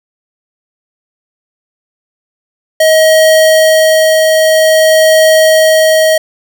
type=tone with tremolo; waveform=square; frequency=633 Hz; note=D#5; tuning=30 cents sharp; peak=-4 dBFS; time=2.8-6.18 s; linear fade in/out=5 ms; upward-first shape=triangle; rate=0.51 Hz; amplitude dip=25%; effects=none